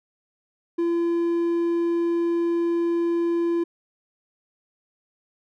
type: tone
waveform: triangle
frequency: 340 Hz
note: F4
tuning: 46 cents flat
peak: -18 dBFS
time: 0.78-3.64 s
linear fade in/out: 10 ms
effects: none